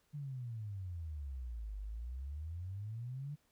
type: exponential two-way sweep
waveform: sine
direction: down then up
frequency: 150.4 to 49.11 to 150.4 Hz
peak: -40 dBFS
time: 0.13-3.36 s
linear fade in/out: 20 ms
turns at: 1.78 s
effects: pink hiss -75 dBFS RMS until 3.51 s